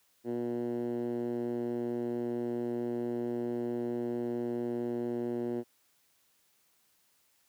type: tone with band-pass filter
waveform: 10% pulse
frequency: 119.7 Hz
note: A#2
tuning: 46 cents sharp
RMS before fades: -34 dBFS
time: 0.24-5.64 s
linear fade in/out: 50 ms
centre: 310 Hz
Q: 2.7
effects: white hiss -70 dBFS RMS until 7.48 s + high-pass 60 Hz 12 dB/octave